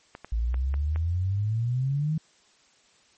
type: clicks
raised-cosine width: 0.5 ms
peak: -24 dBFS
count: 5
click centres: 0.151 / 0.246 / 0.543 / 0.741 / 0.96 s
type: exponential sweep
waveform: sine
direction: up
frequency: 54.4 to 160.9 Hz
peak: -23 dBFS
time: 0.32-2.18 s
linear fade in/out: 5 ms
effects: white hiss -61 dBFS RMS until 3.17 s + MP3 32 kbps